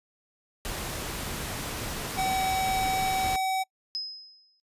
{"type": "noise", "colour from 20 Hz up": "pink", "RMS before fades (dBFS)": -34, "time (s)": [0.65, 3.36], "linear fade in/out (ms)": 0}
{"type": "tone", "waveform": "square", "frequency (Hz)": 760, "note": "F#5", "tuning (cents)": 46, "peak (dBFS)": -26, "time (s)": [2.17, 3.64], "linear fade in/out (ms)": 20}
{"type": "tone with exponential decay", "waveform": "sine", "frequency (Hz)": 5080, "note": "D#8", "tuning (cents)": 35, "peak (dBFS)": -27, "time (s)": [3.95, 4.6], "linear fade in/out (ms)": 0, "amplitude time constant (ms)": 140}
{"effects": ["noise-tail reverb RT60 0.1 s tail -26 dB re dry", "resampled to 32000 Hz"]}